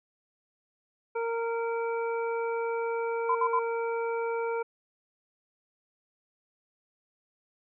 harmonic tone, 461.8 Hz, A#4, 16 cents flat, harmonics 1 / 2 / 3 / 5, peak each -29 / -35 / -39 / -43 dBFS, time 1.15-4.63 s, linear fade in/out 10 ms
sine tone bursts, 1013 Hz, B5, 44 cents sharp, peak -23 dBFS, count 3, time 3.29-3.592 s, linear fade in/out 5 ms, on 62 ms, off 58 ms
effects none

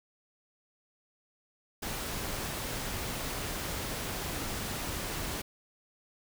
pink noise, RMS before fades -36 dBFS, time 1.82-5.42 s, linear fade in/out 10 ms, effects none

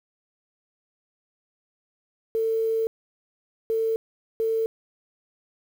sine tone bursts at uneven times, 448.1 Hz, A4, 32 cents sharp, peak -21 dBFS, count 3, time 2.35-2.87 / 3.7-3.96 / 4.4-4.66 s, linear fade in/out 0 ms, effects 8-bit

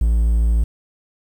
triangle tone, 56.6 Hz, A1, 50 cents sharp, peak -11 dBFS, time 0.01-0.64 s, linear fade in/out 5 ms, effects 8-bit

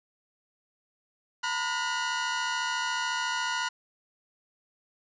sawtooth tone cluster, 920 / 994 / 1442 Hz, A#5 / B5 / F#6, -23 / +11 / -45 cents, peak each -31 / -29 / -27 dBFS, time 1.43-3.69 s, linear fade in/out 10 ms, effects resampled to 16000 Hz + 10-bit

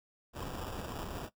pink noise with sample-and-hold, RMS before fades -41 dBFS, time 0.33-1.3 s, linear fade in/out 50 ms, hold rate 2100 Hz, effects noise-tail reverb RT60 0.1 s tail -17 dB re dry

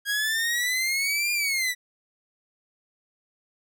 sawtooth exponential two-way sweep, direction up then down, 1630 to 2423 to 1941 Hz, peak -20 dBFS, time 0.05-1.75 s, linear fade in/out 50 ms, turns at 1.32 s, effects none

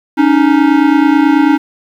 square tone pair together, 280 / 309.2 Hz, C#4 / D#4, +18 / -11 cents, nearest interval major second, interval 171 cents, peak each -10 dBFS, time 0.17-1.58 s, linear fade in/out 20 ms, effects low-pass 2000 Hz 12 dB/octave + 7-bit

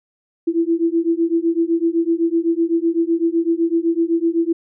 sine beating tone pair, 329.6 / 337.5 Hz, E4 / E4, 0 / +41 cents, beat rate 7.9 Hz, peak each -18 dBFS, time 0.47-4.53 s, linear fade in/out 10 ms, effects none

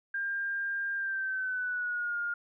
sine tone with pitch glide, 1600 to 1417.2 Hz, G6 to F6, +35 to +25 cents, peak -30 dBFS, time 0.14-2.34 s, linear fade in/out 5 ms, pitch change -210 cents, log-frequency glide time 0.95-2.17 s, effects none

